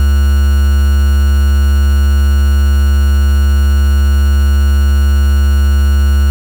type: tone with quantisation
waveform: triangle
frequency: 70.2 Hz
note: C#2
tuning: 22 cents sharp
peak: -4 dBFS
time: 0-6.3 s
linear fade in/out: 0 ms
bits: 4
effects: none